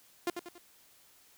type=tone with echo; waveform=sawtooth; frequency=349.2 Hz; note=F4; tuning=in tune; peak=-25 dBFS; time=0.27-0.3 s; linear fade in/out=2 ms; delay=94 ms; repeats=3; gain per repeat=-7 dB; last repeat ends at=0.582 s; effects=white hiss -62 dBFS RMS until 1.37 s